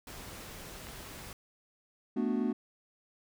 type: noise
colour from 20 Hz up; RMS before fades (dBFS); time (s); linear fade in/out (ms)
pink; -46; 0.07-1.33; 2
type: clicks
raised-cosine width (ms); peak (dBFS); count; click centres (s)
0.3; -31; 2; 0.869 / 0.887
type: chord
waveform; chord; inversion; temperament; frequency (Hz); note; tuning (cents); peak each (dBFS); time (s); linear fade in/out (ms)
triangle; B minor seventh; third; equal; 220 / 246.9 / 293.7 / 370; A3 / B3 / D4 / F#4; 0 / 0 / 0 / 0; -31 / -30 / -34 / -35; 2.16-2.53; 10
effects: none